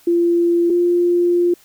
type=tone pair in turn; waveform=sine; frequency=343.3 / 349.7 Hz; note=F4 / F4; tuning=-30 / +2 cents; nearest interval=unison; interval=32 cents; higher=second; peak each=-12 dBFS; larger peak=neither; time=0.07-0.7 / 0.7-1.54 s; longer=second; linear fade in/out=5 ms; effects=white hiss -51 dBFS RMS until 1.64 s